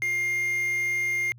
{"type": "tone with quantisation", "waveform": "triangle", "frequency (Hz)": 2117, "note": "C7", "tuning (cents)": 20, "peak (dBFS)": -22, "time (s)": [0.02, 1.32], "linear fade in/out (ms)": 0, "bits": 7, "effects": ["added 119 Hz sine -46 dBFS peak until 1.38 s"]}